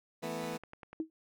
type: chord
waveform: 15% pulse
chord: E suspended fourth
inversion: none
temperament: equal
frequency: 164.81 / 220 / 246.9 Hz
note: E3 / A3 / B3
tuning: 0 / 0 / 0 cents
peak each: -35 dBFS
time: 0.22-0.58 s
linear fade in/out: 20 ms
type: click train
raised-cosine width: 0.5 ms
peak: -32 dBFS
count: 6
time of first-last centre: 0.44-0.93 s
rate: 10.2 Hz
type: tone with exponential decay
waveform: sine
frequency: 318.9 Hz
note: D#4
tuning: 43 cents sharp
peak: -28 dBFS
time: 1-1.1 s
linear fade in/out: 1 ms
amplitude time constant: 20 ms
effects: none